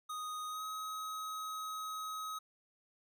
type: tone with pitch glide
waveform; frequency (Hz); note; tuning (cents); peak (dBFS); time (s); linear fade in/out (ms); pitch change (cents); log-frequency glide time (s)
square; 1244.5 to 1269.2; D#6 to D#6; 0 to +34; -40; 0.09-2.39; 10; +34; 0.49-0.63
effects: none